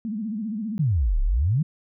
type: tone with vibrato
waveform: sine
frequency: 215.7 Hz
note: A3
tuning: 34 cents flat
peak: -26 dBFS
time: 0.05-0.78 s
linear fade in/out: 0 ms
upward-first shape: sine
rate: 15 Hz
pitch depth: 130 cents each way
type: exponential two-way sweep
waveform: sine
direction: down then up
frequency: 170.8 to 31.78 to 170.8 Hz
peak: -18 dBFS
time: 0.79-1.63 s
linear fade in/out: 10 ms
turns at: 1.21 s
effects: none